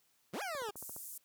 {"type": "exponential two-way sweep", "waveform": "20% pulse", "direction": "up then down", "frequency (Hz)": [147.2, 840, 392], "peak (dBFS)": -33, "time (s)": [0.33, 0.71], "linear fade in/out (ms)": 10, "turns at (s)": 0.42}
{"type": "click train", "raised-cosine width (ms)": 1, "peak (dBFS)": -36, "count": 7, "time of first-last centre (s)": [0.55, 0.964], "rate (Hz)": 14.5}
{"type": "band-pass noise", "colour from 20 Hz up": "white", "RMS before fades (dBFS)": -47, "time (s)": [0.76, 1.18], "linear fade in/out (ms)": 5, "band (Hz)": [7300, 16000], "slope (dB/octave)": 24}
{"effects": ["white hiss -73 dBFS RMS until 1.24 s", "high-pass 60 Hz 12 dB/octave"]}